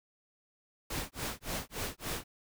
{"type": "noise with tremolo", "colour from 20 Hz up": "pink", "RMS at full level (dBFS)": -35, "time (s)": [0.9, 2.24], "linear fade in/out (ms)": 5, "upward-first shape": "sine", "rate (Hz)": 3.5, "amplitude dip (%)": 100, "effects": []}